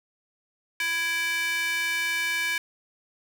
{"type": "tone with high-pass filter", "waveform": "square", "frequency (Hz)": 332, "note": "E4", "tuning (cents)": 12, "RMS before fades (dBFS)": -27, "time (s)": [0.8, 2.58], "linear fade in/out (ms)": 2, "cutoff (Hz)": 2000, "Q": 6.5, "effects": []}